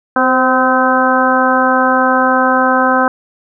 harmonic tone with a mistuned harmonic, 256.7 Hz, C4, 33 cents flat, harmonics 1 / 2 / 3 / 4 / 5 / 6, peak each -16 / -16 / -16 / -16 / -16 / -16 dBFS, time 0.16-3.08 s, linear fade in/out 2 ms, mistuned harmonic 2, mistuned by +29 cents, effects none

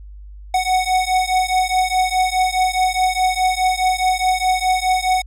square beating tone pair, 740 / 744.8 Hz, F#5 / F#5, 0 / +11 cents, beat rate 4.8 Hz, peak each -19 dBFS, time 0.54-5.22 s, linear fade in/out 5 ms, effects added 50 Hz sine -34 dBFS peak until 5.26 s + low-pass 11000 Hz 12 dB/octave

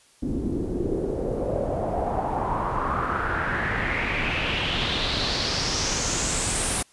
pink noise with low-pass filter sweep, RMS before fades -26 dBFS, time 0.22-6.83 s, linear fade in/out 10 ms, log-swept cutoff 270 to 10000 Hz, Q 4.2, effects white hiss -57 dBFS RMS until 6.92 s + resampled to 24000 Hz

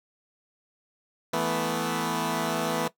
10% pulse chord, E suspended fourth, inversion none, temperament equal, 164.81 / 220 / 246.9 Hz, E3 / A3 / B3, 0 / 0 / 0 cents, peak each -22 dBFS, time 1.33-2.88 s, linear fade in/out 5 ms, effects noise-tail reverb RT60 0.1 s tail -17 dB re dry

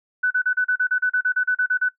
sine tone bursts, 1496 Hz, F#6, 19 cents sharp, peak -16 dBFS, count 15, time 0.23-1.89 s, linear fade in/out 10 ms, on 78 ms, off 35 ms, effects noise-tail reverb RT60 0.1 s tail -19 dB re dry

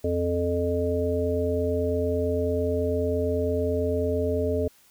harmonic tone, 87.1 Hz, F2, 4 cents flat, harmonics 1 / 3 / 5 / 7, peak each -28 / -30 / -26 / -29 dBFS, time 0.04-4.68 s, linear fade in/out 5 ms, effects white hiss -58 dBFS RMS until 4.9 s

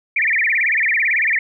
sine tone with vibrato, 2056 Hz, C7, 31 cents flat, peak -14 dBFS, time 0.16-1.39 s, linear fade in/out 5 ms, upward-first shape sine, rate 18 Hz, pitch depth 270 cents each way, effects none

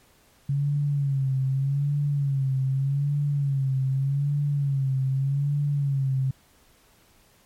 sine tone with vibrato, 138.59 Hz, C#3, in tune, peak -21 dBFS, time 0.49-6.31 s, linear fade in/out 5 ms, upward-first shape sine, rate 0.83 Hz, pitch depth 77 cents each way, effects pink hiss -59 dBFS RMS until 7.45 s + MP3 64 kbps

